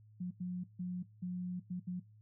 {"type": "tone bursts at uneven times", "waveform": "sine", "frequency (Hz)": 180, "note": "F#3", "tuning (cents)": -47, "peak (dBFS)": -36, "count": 6, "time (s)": [[0.2, 0.31], [0.4, 0.64], [0.79, 1.03], [1.22, 1.6], [1.7, 1.8], [1.87, 2]], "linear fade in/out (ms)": 10, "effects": ["noise-tail reverb RT60 0.3 s tail -24 dB re dry", "added 107 Hz sine -58 dBFS peak until 2.21 s"]}